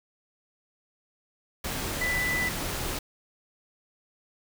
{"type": "tone in noise", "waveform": "sine", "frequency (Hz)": 1988, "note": "B6", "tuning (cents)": 11, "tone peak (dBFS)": -26, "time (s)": [2.01, 2.49], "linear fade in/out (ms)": 5, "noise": "pink", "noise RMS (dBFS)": -32, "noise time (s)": [1.64, 2.99], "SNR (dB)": 3, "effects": []}